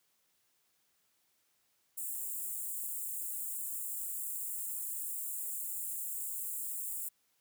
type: high-pass noise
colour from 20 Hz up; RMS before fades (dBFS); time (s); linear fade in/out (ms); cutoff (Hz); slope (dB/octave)
white; -39; 1.97-7.09; 10; 7200; 96
effects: white hiss -75 dBFS RMS until 7.4 s + high-pass 60 Hz 12 dB/octave